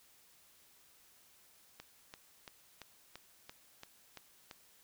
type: click train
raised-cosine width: 0.2 ms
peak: -30 dBFS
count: 9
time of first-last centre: 1.8-4.512 s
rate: 2.95 Hz
effects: white hiss -65 dBFS RMS until 4.83 s